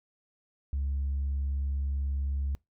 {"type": "tone", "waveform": "sine", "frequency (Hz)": 69.3, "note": "C#2", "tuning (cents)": 0, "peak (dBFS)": -26, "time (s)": [0.73, 2.55], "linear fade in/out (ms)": 0, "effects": ["noise-tail reverb RT60 0.2 s tail -26 dB re dry", "tanh soft clip ceiling -25 dBFS"]}